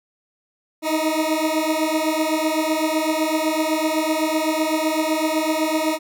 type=beating tone pair; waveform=20% pulse; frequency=310.3 / 318.2 Hz; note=D#4 / D#4; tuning=-5 / +39 cents; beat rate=7.9 Hz; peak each=-17 dBFS; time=0.82-5.99 s; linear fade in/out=50 ms; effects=none